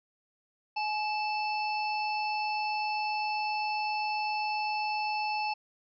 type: harmonic tone with a mistuned harmonic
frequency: 880 Hz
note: A5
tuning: in tune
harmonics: 1 / 3 / 5 / 6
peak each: -30 / -35 / -42 / -43 dBFS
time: 0.76-5.54 s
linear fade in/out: 10 ms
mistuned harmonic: 1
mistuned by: -65 cents
effects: none